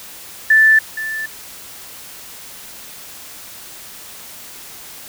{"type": "tone with echo", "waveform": "sine", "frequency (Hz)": 1760, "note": "A6", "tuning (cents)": 0, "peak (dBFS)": -7, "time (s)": [0.5, 0.79], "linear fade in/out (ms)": 5, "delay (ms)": 470, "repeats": 1, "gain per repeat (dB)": -14, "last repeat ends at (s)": 1.26, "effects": ["white hiss -36 dBFS RMS until 5.08 s"]}